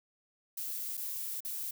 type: noise with dropouts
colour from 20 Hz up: violet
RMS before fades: -38 dBFS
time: 0.57-1.71 s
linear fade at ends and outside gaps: 5 ms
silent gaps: 0.971-0.975 / 1.405-1.448 s
effects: none